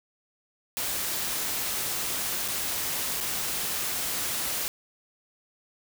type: noise with dropouts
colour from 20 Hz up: white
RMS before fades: -30 dBFS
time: 0.77-4.68 s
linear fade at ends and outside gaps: 0 ms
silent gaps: 2.479-2.483 / 3.203-3.209 s
effects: none